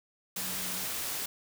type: tone in noise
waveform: sine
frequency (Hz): 184.7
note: F#3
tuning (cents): -3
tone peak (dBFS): -46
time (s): 0.37-0.85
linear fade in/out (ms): 5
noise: white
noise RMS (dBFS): -35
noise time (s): 0.36-1.26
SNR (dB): -14
effects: none